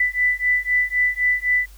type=beating tone pair; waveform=sine; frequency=1986 / 1989.9 Hz; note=B6 / B6; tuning=+9 / +13 cents; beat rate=3.9 Hz; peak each=-20 dBFS; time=0-1.66 s; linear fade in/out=5 ms; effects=added 50 Hz sine -41 dBFS peak until 1.77 s + white hiss -52 dBFS RMS until 1.77 s